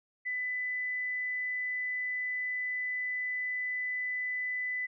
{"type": "tone", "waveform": "sine", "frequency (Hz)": 1999, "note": "B6", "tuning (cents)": 20, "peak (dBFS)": -31, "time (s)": [0.25, 4.87], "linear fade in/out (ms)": 20, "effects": []}